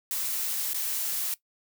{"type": "noise with dropouts", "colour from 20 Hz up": "blue", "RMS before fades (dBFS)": -30, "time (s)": [0.11, 1.34], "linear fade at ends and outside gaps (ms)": 1, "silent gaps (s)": [0.733, 0.744], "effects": ["noise-tail reverb RT60 0.1 s tail -18 dB re dry"]}